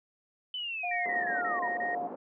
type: linear sweep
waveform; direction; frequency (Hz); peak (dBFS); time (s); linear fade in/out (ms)
sine; down; 3046 to 932.3; -33; 0.54-1.68; 2
type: tone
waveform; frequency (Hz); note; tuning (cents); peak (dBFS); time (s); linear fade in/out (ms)
sine; 710; F5; +28; -32; 0.83-2.08; 10
type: tone bursts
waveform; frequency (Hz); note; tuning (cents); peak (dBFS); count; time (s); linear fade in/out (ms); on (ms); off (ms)
sine; 1864.7; A#6; 0; -32; 6; 0.91-1.95; 5; 150; 28
type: band-pass noise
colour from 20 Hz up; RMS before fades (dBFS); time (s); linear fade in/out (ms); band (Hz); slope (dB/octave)
white; -41; 1.05-2.16; 10; 220 to 770; 24
effects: none